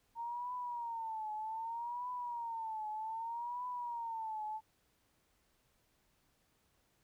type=tone with vibrato; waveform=sine; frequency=921 Hz; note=A#5; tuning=21 cents flat; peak=-38 dBFS; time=0.15-4.61 s; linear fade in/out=50 ms; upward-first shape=triangle; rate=0.64 Hz; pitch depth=140 cents each way; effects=pink hiss -75 dBFS RMS until 7.03 s